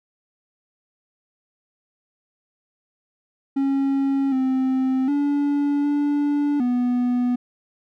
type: tone with pitch steps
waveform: triangle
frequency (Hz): 273.7 / 261.4 / 287 / 289.9 / 246.1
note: C#4 / C4 / D4 / D4 / B3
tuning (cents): -22 / -1 / -40 / -22 / -6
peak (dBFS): -16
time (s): 3.56-7.36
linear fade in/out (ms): 10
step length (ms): 760
effects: none